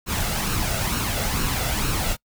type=noise with flanger; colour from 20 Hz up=pink; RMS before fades=-24 dBFS; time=0.06-2.17 s; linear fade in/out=50 ms; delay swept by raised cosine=0.72 to 1.49 ms; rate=2.2 Hz; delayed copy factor=+0.5; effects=noise-tail reverb RT60 0.1 s tail -25 dB re dry